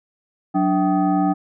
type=tone with frequency modulation; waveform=sine; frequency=293.7 Hz; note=D4; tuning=in tune; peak=-15 dBFS; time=0.54-1.34 s; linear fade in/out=20 ms; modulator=478 Hz; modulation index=1.2; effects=none